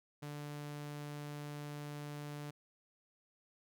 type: tone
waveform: sawtooth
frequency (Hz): 146.83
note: D3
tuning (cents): 0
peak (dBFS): -39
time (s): 0.22-2.51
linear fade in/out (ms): 10
effects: none